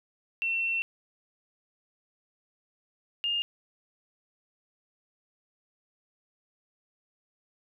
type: tone pair in turn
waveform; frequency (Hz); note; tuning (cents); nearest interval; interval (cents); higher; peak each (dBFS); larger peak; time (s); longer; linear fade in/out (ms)
sine; 2704 / 2824; E7 / F7; +43 / +19; minor second; 76; second; -26; neither; 0.42-0.82 / 3.24-3.42; first; 0
effects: 11-bit